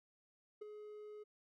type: tone with ADSR envelope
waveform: triangle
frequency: 421.6 Hz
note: G#4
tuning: 26 cents sharp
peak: -40 dBFS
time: 0.61-1.24 s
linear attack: 11 ms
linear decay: 10 ms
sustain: -7 dB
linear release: 16 ms
effects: none